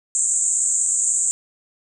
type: band-pass noise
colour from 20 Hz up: pink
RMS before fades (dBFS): -20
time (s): 0.15-1.31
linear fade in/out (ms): 0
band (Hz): 7000 to 8300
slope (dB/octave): 96
effects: none